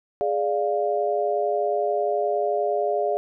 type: chord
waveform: sine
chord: D diminished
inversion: second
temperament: equal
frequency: 415.3 / 587.3 / 698.5 Hz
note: Ab4 / D5 / F5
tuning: 0 / 0 / 0 cents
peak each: -25 dBFS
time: 0.21-3.17 s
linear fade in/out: 0 ms
effects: none